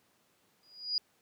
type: tone with exponential growth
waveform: sine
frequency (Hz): 4894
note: D#8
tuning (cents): -29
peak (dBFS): -25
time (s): 0.63-0.98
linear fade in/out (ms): 1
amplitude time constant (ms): 75
effects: pink hiss -70 dBFS RMS until 1.21 s + high-pass 150 Hz 12 dB/octave